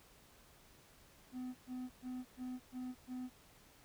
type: tone bursts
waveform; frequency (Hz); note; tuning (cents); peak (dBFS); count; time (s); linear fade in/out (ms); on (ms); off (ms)
triangle; 252.8; B3; +41; -39; 6; 1.32-3.3; 50; 230; 120
effects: pink hiss -64 dBFS RMS until 3.84 s